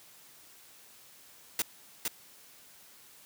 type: noise with echo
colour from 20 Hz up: white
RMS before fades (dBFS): -29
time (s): 1.59-1.62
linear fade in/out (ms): 2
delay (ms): 460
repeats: 1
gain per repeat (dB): -3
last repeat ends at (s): 2.08
effects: white hiss -56 dBFS RMS until 3.25 s + high-pass 80 Hz 12 dB/octave